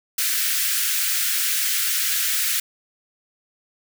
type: high-pass noise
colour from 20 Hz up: white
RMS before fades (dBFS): -22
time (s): 0.18-2.6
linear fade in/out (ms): 5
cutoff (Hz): 1400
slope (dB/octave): 48
effects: none